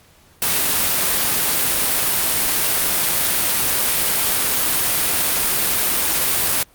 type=noise; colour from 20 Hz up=white; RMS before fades=-18 dBFS; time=0.42-6.63 s; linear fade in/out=2 ms; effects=pink hiss -52 dBFS RMS until 6.74 s + Opus 48 kbps